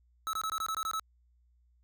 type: tone bursts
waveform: square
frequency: 1300 Hz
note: E6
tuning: 24 cents flat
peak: -32 dBFS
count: 9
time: 0.27-0.996 s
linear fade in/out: 0 ms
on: 62 ms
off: 21 ms
effects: added 60 Hz sine -64 dBFS peak until 1.83 s